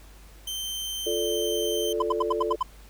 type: tone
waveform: sawtooth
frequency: 3110 Hz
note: G7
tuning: 14 cents flat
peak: -27 dBFS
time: 0.47-1.93 s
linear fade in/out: 5 ms
type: chord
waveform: sine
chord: D minor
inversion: first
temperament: equal with one note detuned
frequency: 349.2 / 440 / 585.3 Hz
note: F4 / A4 / D5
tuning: 0 / 0 / -6 cents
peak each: -30 / -27 / -32 dBFS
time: 1.06-2.56 s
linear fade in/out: 10 ms
type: tone bursts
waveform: triangle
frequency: 1018 Hz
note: C6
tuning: 48 cents flat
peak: -19 dBFS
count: 7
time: 2-2.629 s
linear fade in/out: 5 ms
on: 23 ms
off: 78 ms
effects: added 50 Hz sine -47 dBFS peak until 2.89 s + pink hiss -54 dBFS RMS until 2.89 s